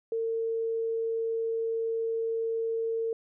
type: tone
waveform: sine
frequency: 453.6 Hz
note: A#4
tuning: 47 cents flat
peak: -27 dBFS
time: 0.12-3.13 s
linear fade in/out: 2 ms
effects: none